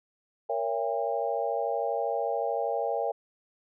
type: chord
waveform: sine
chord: A# diminished seventh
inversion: none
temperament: just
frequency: 466.2 / 559.4 / 671.3 / 805.5 Hz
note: A#4 / C#5 / E5 / G5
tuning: 0 / +16 / +31 / +47 cents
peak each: -32 dBFS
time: 0.49-3.12 s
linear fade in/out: 10 ms
effects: none